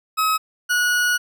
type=tone pair in turn; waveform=40% pulse; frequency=1278 / 1460.1 Hz; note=D#6 / F#6; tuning=+46 / -23 cents; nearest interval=major second; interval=231 cents; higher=second; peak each=-16 dBFS; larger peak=neither; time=0.17-0.38 / 0.69-1.18 s; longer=second; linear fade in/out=20 ms; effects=none

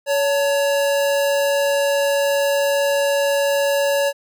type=tone pair together; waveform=square; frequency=562.6 / 893 Hz; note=C#5 / A5; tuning=+26 / +25 cents; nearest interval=minor sixth; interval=799 cents; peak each=-17 / -28 dBFS; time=0.06-4.13 s; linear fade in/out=50 ms; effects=none

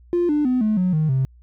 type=tone with pitch steps; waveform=triangle; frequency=349.2 / 297.1 / 252.7 / 215 / 182.86 / 155.55 / 132.32 Hz; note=F4 / D4 / B3 / A3 / F#3 / D#3 / C3; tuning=0 / +20 / +40 / -40 / -20 / 0 / +20 cents; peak=-13 dBFS; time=0.13-1.25 s; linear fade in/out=0 ms; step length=160 ms; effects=tanh soft clip ceiling -13 dBFS + added 60 Hz sine -46 dBFS peak until 1.42 s

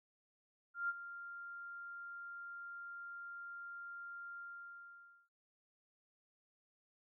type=tone with ADSR envelope; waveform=sine; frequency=1394 Hz; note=F6; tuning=4 cents flat; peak=-33 dBFS; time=0.74-5.29 s; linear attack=150 ms; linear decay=34 ms; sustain=-13 dB; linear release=910 ms; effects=none

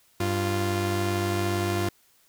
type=tone pair together; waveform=sawtooth; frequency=97.6 / 348.1 Hz; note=G2 / F4; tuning=-7 / -6 cents; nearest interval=octave + minor seventh; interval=2201 cents; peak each=-23 dBFS; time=0.2-1.89 s; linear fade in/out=5 ms; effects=white hiss -62 dBFS RMS until 2.28 s

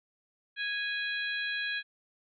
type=harmonic tone with a mistuned harmonic; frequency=828 Hz; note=G#5; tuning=5 cents flat; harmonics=2 / 3 / 4 / 5; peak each=-33 / -37 / -39 / -41 dBFS; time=0.56-1.83 s; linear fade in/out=50 ms; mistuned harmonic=5; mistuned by=-55 cents; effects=none

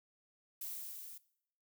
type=noise with level ramp; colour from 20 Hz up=violet; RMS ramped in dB=-42 to -51 dBFS; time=0.61-1.18 s; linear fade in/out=5 ms; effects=noise-tail reverb RT60 0.7 s tail -20 dB re dry

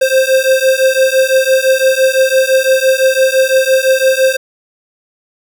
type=beating tone pair; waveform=square; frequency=523.3 / 529.2 Hz; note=C5 / C5; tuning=0 / +20 cents; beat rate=5.9 Hz; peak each=-12 dBFS; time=0.01-4.37 s; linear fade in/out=10 ms; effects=none

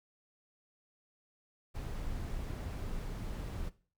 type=noise; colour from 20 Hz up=brown; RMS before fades=-39 dBFS; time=1.74-3.7 s; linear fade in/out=20 ms; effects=noise-tail reverb RT60 0.4 s tail -18 dB re dry

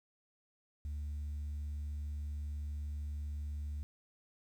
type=tone; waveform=sine; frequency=73.7 Hz; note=D2; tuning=7 cents sharp; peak=-35 dBFS; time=0.85-3.83 s; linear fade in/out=0 ms; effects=tanh soft clip ceiling -36 dBFS + 11-bit

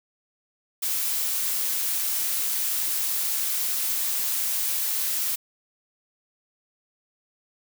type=noise; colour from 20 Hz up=blue; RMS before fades=-26 dBFS; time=0.82-5.36 s; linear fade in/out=10 ms; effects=none

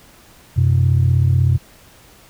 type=tone pair together; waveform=sine; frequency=91.6 / 127.83 Hz; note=F#2 / C3; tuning=-17 / -40 cents; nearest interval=tritone; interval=577 cents; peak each=-13 dBFS; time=0.56-1.58 s; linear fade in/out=20 ms; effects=tanh soft clip ceiling -6 dBFS + pink hiss -47 dBFS RMS until 2.29 s

